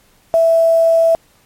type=tone with quantisation; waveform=sine; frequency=659.3 Hz; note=E5; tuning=in tune; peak=-8 dBFS; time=0.34-1.15 s; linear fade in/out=0 ms; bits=6; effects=pink hiss -53 dBFS RMS until 1.45 s + MP3 64 kbps